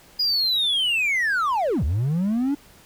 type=linear two-way sweep; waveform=triangle; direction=down then up; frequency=4950 to 65.41 to 292.7 Hz; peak=-17 dBFS; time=0.19-2.55 s; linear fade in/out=10 ms; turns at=1.84 s; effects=tanh soft clip ceiling -13 dBFS + pink hiss -51 dBFS RMS until 2.85 s